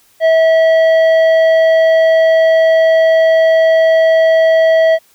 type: tone with tanh clipping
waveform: triangle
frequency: 648 Hz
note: E5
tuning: 30 cents flat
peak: -8 dBFS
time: 0.2-4.99 s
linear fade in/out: 50 ms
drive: 13 dB
effects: white hiss -51 dBFS RMS until 5.14 s